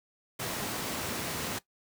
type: high-pass noise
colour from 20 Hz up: pink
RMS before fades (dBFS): -35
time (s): 0.39-1.59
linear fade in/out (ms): 10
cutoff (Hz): 120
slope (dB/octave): 12
effects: noise-tail reverb RT60 0.1 s tail -17 dB re dry